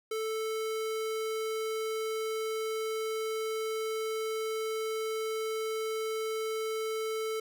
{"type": "tone", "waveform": "square", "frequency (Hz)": 440, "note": "A4", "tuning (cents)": 0, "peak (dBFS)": -32, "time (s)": [0.11, 7.4], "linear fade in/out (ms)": 5, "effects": []}